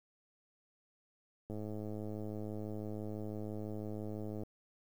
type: click train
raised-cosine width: 2 ms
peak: -30 dBFS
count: 312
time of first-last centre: 1.5-4.434 s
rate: 106 Hz
effects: 10-bit